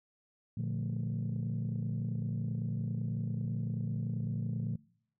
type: chord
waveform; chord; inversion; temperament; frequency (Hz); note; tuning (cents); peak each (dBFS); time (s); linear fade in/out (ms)
sine; Bb major seventh; none; equal; 116.54 / 146.83 / 174.61 / 220; Bb2 / D3 / F3 / A3; 0 / 0 / 0 / 0; -34 / -37 / -38 / -40; 0.57-4.76; 5
effects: noise-tail reverb RT60 0.7 s tail -26 dB re dry + tanh soft clip ceiling -27 dBFS